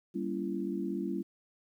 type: chord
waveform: sine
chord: G diminished seventh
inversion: none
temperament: just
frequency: 196 / 235.2 / 282.2 / 338.7 Hz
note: G3 / Bb3 / Db4 / Fb4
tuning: 0 / +16 / +31 / +47 cents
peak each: -36 / -40 / -38 / -36 dBFS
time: 0.14-1.23 s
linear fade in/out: 20 ms
effects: 11-bit